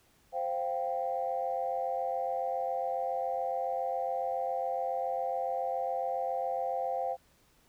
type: chord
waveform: sine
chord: C suspended fourth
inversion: none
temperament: just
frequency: 523.3 / 697.7 / 784.9 Hz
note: C5 / F5 / G5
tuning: 0 / -2 / +2 cents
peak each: -34 dBFS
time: 0.32-7.17 s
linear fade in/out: 50 ms
effects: tanh soft clip ceiling -20 dBFS + pink hiss -66 dBFS RMS until 7.68 s